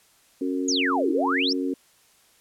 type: harmonic tone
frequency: 91.7 Hz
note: F#2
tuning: 15 cents flat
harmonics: 3 / 4 / 5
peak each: -25 / -30 / -33 dBFS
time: 0.41-1.74 s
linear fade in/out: 5 ms
type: exponential two-way sweep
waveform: sine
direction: down then up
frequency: 7040 to 300.5 to 5690 Hz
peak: -22 dBFS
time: 0.68-1.53 s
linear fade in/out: 5 ms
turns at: 1.1 s
effects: white hiss -59 dBFS RMS until 2.4 s + low-pass 12000 Hz 12 dB/octave